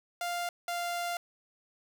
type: tone pair in turn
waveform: sawtooth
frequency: 698.5 / 695.9 Hz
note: F5 / F5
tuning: 0 / -6 cents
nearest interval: unison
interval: 6 cents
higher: first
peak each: -28 dBFS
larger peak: neither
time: 0.21-0.49 / 0.68-1.17 s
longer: second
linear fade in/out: 2 ms
effects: none